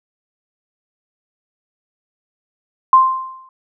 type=tone with exponential decay; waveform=sine; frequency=1046.5 Hz; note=C6; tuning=in tune; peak=-3 dBFS; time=2.93-3.49 s; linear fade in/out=2 ms; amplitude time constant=120 ms; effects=none